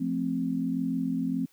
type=chord; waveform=sine; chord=F major; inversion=none; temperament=equal; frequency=174.61 / 220 / 261.6 Hz; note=F3 / A3 / C4; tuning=0 / 0 / 0 cents; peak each=-32 / -33 / -28 dBFS; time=0-1.46 s; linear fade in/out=10 ms; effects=white hiss -64 dBFS RMS until 1.52 s